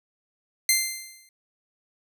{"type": "tone with exponential decay", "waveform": "10% pulse", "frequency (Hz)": 2084, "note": "C7", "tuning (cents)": -7, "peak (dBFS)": -7, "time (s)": [0.69, 1.29], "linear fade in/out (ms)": 2, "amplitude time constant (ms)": 130, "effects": []}